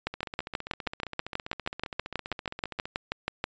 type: two click trains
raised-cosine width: 0.3 ms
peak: -12 / -20 dBFS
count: 22 / 42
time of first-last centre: 0.07-3.441 / 0.14-2.855 s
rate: 6.23 / 15.1 Hz
effects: resampled to 16000 Hz